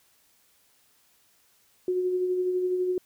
sine tone with tremolo, 364.9 Hz, F#4, 24 cents flat, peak -22 dBFS, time 1.88-2.98 s, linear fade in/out 2 ms, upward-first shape sine, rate 12 Hz, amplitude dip 35%, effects white hiss -64 dBFS RMS until 3.05 s

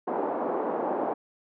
white band-pass noise, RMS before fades -29 dBFS, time 0.07-1.14 s, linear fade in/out 10 ms, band 260 to 840 Hz, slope 24 dB/octave, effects none

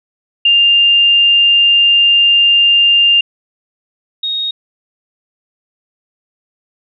sine tone pair in turn, 2800 / 3738 Hz, F7 / A#7, +4 / +4 cents, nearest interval perfect fourth, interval 500 cents, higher second, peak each -6 / -15 dBFS, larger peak first, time 0.45-3.21 / 4.23-4.51 s, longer first, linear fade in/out 5 ms, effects none

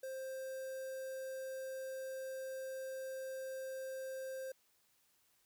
square tone with notch filter, 527 Hz, C5, 12 cents sharp, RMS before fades -44 dBFS, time 0.03-4.52 s, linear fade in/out 5 ms, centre 3000 Hz, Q 0.6, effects white hiss -74 dBFS RMS until 5.45 s

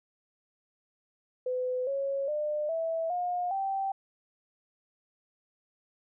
sine tone with pitch steps, 505 / 550.7 / 600.5 / 654.9 / 714.2 / 778.8 Hz, B4 / C#5 / D5 / E5 / F5 / G5, +39 / -11 / +38 / -11 / +39 / -12 cents, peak -28 dBFS, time 1.46-3.92 s, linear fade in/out 5 ms, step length 410 ms, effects none

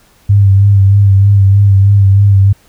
sine tone with vibrato, 99.2 Hz, G2, 21 cents sharp, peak -3 dBFS, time 0.29-2.53 s, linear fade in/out 10 ms, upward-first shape sine, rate 3.2 Hz, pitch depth 36 cents each way, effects pink hiss -48 dBFS RMS until 2.68 s

